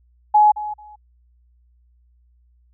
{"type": "tone with echo", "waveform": "sine", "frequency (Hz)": 843, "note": "G#5", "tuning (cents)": 26, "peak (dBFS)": -9, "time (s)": [0.34, 0.52], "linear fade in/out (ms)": 10, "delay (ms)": 220, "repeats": 2, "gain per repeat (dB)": -15, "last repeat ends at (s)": 0.96, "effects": ["added 60 Hz sine -54 dBFS peak until 2.73 s"]}